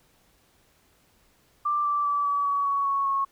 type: tone with pitch steps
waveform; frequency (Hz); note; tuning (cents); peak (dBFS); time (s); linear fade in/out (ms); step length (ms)
sine; 1180 / 1167.8 / 1155.7 / 1143.8 / 1131.9 / 1120.2 / 1108.6 / 1097.2; D6 / D6 / D6 / D6 / C#6 / C#6 / C#6 / C#6; +8 / -10 / -28 / -46 / +36 / +18 / 0 / -18; -22; 1.65-3.25; 10; 200
effects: pink hiss -63 dBFS RMS until 3.31 s